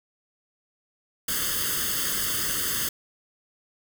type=noise with comb filter; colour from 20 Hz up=white; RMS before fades=-27 dBFS; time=1.28-2.89 s; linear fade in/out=5 ms; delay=0.62 ms; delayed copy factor=+1; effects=none